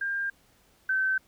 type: tone pair in turn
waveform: sine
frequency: 1600 / 1539.1 Hz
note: G6 / G6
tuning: +35 / -32 cents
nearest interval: minor second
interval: 67 cents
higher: first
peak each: -27 / -23 dBFS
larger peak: second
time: 0.01-0.3 / 0.89-1.18 s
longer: neither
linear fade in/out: 5 ms
effects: pink hiss -63 dBFS RMS until 1.27 s